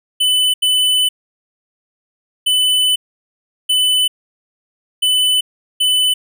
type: tone bursts at uneven times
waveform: square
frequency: 3005 Hz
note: F#7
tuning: 26 cents sharp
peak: -12 dBFS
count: 6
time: 0.2-0.54 / 0.62-1.09 / 2.46-2.96 / 3.69-4.08 / 5.02-5.41 / 5.8-6.14 s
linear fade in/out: 10 ms
effects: none